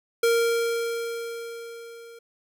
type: tone with level ramp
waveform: square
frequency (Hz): 464.5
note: A#4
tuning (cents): -6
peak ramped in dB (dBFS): -18 to -44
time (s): 0.23-2.19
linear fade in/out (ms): 5
effects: none